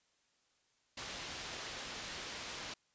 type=low-pass noise; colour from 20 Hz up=white; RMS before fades=-45 dBFS; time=0.97-2.74 s; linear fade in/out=5 ms; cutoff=5000 Hz; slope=12 dB/octave; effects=white hiss -75 dBFS RMS until 2.94 s + resampled to 16000 Hz